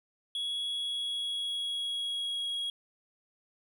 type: tone with pitch glide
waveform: triangle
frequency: 3349 to 3307 Hz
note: G#7 to G#7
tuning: +14 to -8 cents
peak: -30 dBFS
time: 0.35-2.7 s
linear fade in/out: 2 ms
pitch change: -22 cents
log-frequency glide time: 0.68-2.54 s
effects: none